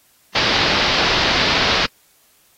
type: low-pass noise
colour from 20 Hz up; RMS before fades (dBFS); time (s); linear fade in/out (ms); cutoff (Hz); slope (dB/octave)
white; -18; 0.35-1.86; 5; 4900; 48
effects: white hiss -56 dBFS RMS until 2.57 s + AAC 48 kbps